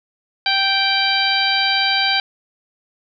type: harmonic tone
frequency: 782 Hz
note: G5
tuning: 4 cents flat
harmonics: 1 / 2 / 3 / 4 / 5 / 6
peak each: -22 / -22 / -22 / -22 / -22 / -22 dBFS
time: 0.46-2.2 s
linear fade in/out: 2 ms
effects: none